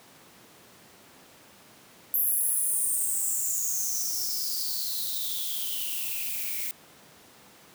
violet noise with high-pass filter sweep, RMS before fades -29 dBFS, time 2.14-6.71 s, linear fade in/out 0 ms, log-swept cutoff 12000 to 2100 Hz, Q 9.3, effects pink hiss -53 dBFS RMS until 7.74 s + high-pass 150 Hz 12 dB/octave

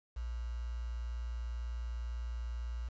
sine tone with quantisation, 59 Hz, A#1, 22 cents sharp, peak -36 dBFS, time 0.16-2.89 s, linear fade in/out 10 ms, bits 9, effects resampled to 16000 Hz

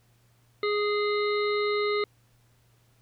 harmonic tone, 415.3 Hz, G#4, in tune, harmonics 1 / 3 / 5 / 7 / 9 / 10, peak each -25 / -32 / -33 / -47 / -38 / -39 dBFS, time 0.63-2.04 s, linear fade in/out 2 ms, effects added 118 Hz sine -62 dBFS peak until 3.01 s + pink hiss -67 dBFS RMS until 3.01 s

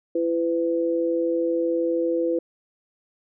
sine tone pair together, 335.7 / 503 Hz, E4 / B4, +32 / +32 cents, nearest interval perfect fifth, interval 700 cents, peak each -23 dBFS, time 0.15-2.39 s, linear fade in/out 5 ms, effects none

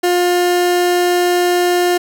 30% pulse tone, 354.7 Hz, F4, 27 cents sharp, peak -9 dBFS, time 0.03-1.98 s, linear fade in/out 10 ms, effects none

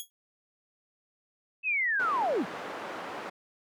10% pulse tone with exponential decay, 3322 Hz, G#7, in tune, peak -25 dBFS, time 0-0.1 s, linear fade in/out 0 ms, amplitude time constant 20 ms
sine linear sweep, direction down, 2645 to 138.59 Hz, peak -25 dBFS, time 1.63-2.46 s, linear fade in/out 50 ms
white band-pass noise, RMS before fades -39 dBFS, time 1.99-3.3 s, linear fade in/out 10 ms, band 270 to 1200 Hz, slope 12 dB/octave
effects none

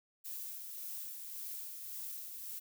violet noise with tremolo, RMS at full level -43 dBFS, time 0.24-2.6 s, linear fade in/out 20 ms, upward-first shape sine, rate 1.8 Hz, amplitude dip 35%, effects none

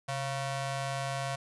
sawtooth ring-modulated tone, 411.6 Hz, G#4, 16 cents flat, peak -25 dBFS, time 0.08-1.36 s, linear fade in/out 10 ms, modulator 279 Hz, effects resampled to 24000 Hz + 11-bit

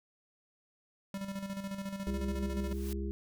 square tone with tremolo, 196 Hz, G3, in tune, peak -36 dBFS, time 1.14-2.73 s, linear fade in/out 2 ms, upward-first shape square, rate 14 Hz, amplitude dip 55%
harmonic tone, 67.4 Hz, C#2, 48 cents flat, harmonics 1 / 3 / 5 / 6, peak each -35 / -40 / -42 / -43 dBFS, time 2.07-3.11 s, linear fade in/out 0 ms
white noise with exponential growth, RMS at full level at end -45 dBFS, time 2.42-2.93 s, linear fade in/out 2 ms, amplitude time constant 110 ms
effects none

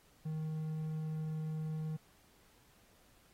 triangle tone, 156.6 Hz, D#3, 11 cents sharp, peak -34 dBFS, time 0.25-1.97 s, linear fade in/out 10 ms, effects pink hiss -67 dBFS RMS until 3.33 s + AAC 48 kbps

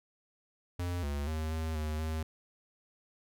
square tone with pitch steps, 88.3 / 71.8 / 78.6 / 79.8 / 76.9 / 79.1 Hz, F2 / D2 / D#2 / D#2 / D#2 / D#2, +20 / -39 / +18 / +44 / -20 / +29 cents, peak -33 dBFS, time 0.79-2.23 s, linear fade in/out 5 ms, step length 240 ms, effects none

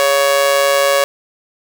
sawtooth tone with amplitude modulation, 559 Hz, C#5, 14 cents sharp, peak -4 dBFS, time 0-1.04 s, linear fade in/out 0 ms, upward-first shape sine, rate 144 Hz, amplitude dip 65%, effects none

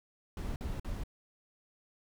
brown noise bursts, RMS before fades -37 dBFS, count 3, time 0.37-1.036 s, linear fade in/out 2 ms, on 190 ms, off 48 ms, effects none

